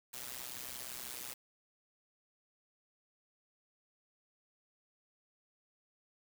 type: noise with amplitude modulation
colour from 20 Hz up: white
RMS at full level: -41 dBFS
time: 0.13-1.34 s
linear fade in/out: 10 ms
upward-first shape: sine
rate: 126 Hz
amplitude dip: 90%
effects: none